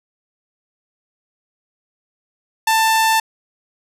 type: tone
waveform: sawtooth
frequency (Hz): 888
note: A5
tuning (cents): +16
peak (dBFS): -9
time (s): 2.67-3.2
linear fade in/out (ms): 5
effects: resampled to 32000 Hz + 7-bit